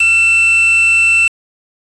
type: tone with quantisation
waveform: triangle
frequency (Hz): 2675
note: E7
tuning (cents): +25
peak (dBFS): -6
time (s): 0-1.28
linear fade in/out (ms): 5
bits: 3
effects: resampled to 24000 Hz